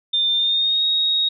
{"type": "tone with pitch glide", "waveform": "sine", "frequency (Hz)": [3599, 3763], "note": ["A7", "A#7"], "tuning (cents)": [38, 16], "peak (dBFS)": -16, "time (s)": [0.13, 1.29], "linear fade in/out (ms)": 10, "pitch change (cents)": 78, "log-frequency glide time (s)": [0.36, 0.84], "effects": []}